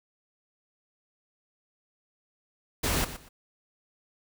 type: noise with echo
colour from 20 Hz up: pink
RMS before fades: -27 dBFS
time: 2.83-3.05 s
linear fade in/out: 10 ms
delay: 120 ms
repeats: 2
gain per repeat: -13 dB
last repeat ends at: 3.29 s
effects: none